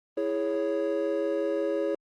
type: chord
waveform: triangle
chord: C# minor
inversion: first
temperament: equal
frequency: 329.6 / 415.3 / 554.4 Hz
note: E4 / G#4 / C#5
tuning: 0 / 0 / 0 cents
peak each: -29 / -28 / -27 dBFS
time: 0.17-1.95 s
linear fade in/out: 5 ms
effects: Opus 24 kbps